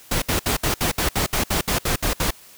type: noise bursts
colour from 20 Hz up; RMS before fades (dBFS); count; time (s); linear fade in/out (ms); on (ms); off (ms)
pink; -21; 13; 0.11-2.308; 5; 110; 64
effects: white hiss -47 dBFS RMS until 2.57 s